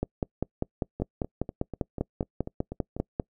two click trains, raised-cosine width 2 ms, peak -21 / -13 dBFS, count 9 / 17, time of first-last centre 1-2.966 / 0.03-3.198 s, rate 4.07 / 5.05 Hz, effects noise-tail reverb RT60 0.1 s tail -26 dB re dry

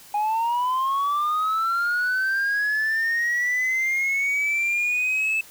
sine linear sweep, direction up, 822 to 2626 Hz, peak -18 dBFS, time 0.14-5.41 s, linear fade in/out 5 ms, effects tanh soft clip ceiling -19 dBFS + white hiss -47 dBFS RMS until 5.5 s

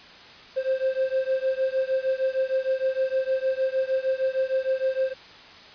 triangle beating tone pair, 523.3 / 529.8 Hz, C5 / C5, 0 / +22 cents, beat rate 6.5 Hz, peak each -23 / -24 dBFS, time 0.56-5.14 s, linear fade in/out 20 ms, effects white hiss -46 dBFS RMS until 5.74 s + resampled to 11025 Hz

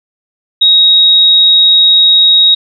sine tone, 3784 Hz, A#7, 25 cents sharp, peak -3 dBFS, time 0.61-2.55 s, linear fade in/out 10 ms, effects none

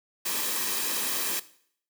white noise with comb filter, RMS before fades -29 dBFS, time 0.25-1.4 s, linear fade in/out 10 ms, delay 1.4 ms, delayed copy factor -0.5, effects noise-tail reverb RT60 0.6 s tail -17 dB re dry + high-pass 200 Hz 12 dB/octave

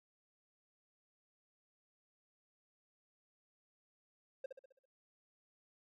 triangle tone with echo, 531 Hz, C5, 25 cents sharp, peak -37 dBFS, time 4.44-4.46 s, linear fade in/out 5 ms, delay 66 ms, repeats 6, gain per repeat -6 dB, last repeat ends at 4.856 s, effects none

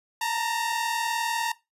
sawtooth tone pair together, 897.1 / 937 Hz, A5 / A#5, +33 / +9 cents, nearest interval minor second, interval 76 cents, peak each -25 / -24 dBFS, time 0.21-1.52 s, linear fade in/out 5 ms, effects noise-tail reverb RT60 0.2 s tail -18 dB re dry + resampled to 32000 Hz

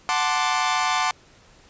sawtooth chord, D dominant seventh, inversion first, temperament equal, 740 / 880 / 1046.5 / 1174.7 Hz, F#5 / A5 / C6 / D6, 0 / 0 / 0 / 0 cents, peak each -22 dBFS, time 0.09-1.11 s, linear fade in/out 0 ms, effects pink hiss -53 dBFS RMS until 1.69 s + resampled to 16000 Hz

